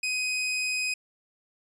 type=tone; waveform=sawtooth; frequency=2508 Hz; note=D#7; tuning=13 cents sharp; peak=-23 dBFS; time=0.03-0.94 s; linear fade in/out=5 ms; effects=resampled to 22050 Hz